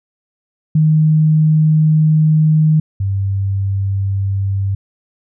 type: tone pair in turn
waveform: sine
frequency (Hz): 155.56 / 98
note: D#3 / G2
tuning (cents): 0 / 0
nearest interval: minor sixth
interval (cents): 800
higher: first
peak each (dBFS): -8 / -14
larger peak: first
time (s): 0.75-2.8 / 3-4.75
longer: first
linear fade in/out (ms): 5
effects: none